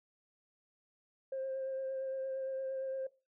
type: tone with vibrato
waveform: sine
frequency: 531 Hz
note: C5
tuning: 25 cents sharp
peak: -34 dBFS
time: 1.32-3.07 s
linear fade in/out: 5 ms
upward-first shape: triangle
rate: 8.7 Hz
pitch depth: 20 cents each way
effects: noise-tail reverb RT60 0.3 s tail -20 dB re dry + tanh soft clip ceiling -32 dBFS